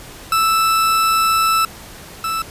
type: tone pair in turn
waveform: 40% pulse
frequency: 1318.5 / 1318.5 Hz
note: E6 / E6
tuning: 0 / 0 cents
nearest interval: unison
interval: 0 cents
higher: neither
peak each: -12 / -18 dBFS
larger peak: first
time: 0.32-1.65 / 2.24-2.42 s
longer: first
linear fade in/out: 2 ms
effects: pink hiss -37 dBFS RMS until 2.5 s + resampled to 32000 Hz